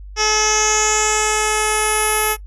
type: tone with low-pass filter sweep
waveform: 10% pulse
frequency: 428.9 Hz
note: A4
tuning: 44 cents flat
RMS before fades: -17 dBFS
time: 0.16-2.37 s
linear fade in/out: 50 ms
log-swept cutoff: 5400 to 12000 Hz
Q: 5.9
effects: noise-tail reverb RT60 0.1 s tail -20 dB re dry + added 49 Hz sine -32 dBFS peak until 2.46 s